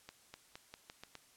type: accelerating click train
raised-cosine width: 0.2 ms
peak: -30 dBFS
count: 7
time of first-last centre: 0.09-1.153 s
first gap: 250 ms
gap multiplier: 0.86
effects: white hiss -65 dBFS RMS until 1.36 s + low-pass 11000 Hz 12 dB/octave